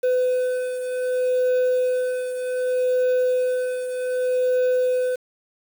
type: beating tone pair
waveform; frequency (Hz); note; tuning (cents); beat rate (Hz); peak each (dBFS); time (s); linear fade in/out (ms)
triangle; 504 / 504.65; B4 / B4; +35 / +37; 0.65; -18 / -25; 0.03-5.16; 10
effects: 7-bit